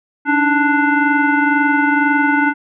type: tone with frequency modulation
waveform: sine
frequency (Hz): 880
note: A5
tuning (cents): 0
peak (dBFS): -11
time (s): 0.25-2.54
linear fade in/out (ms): 50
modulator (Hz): 594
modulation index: 1.6
effects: none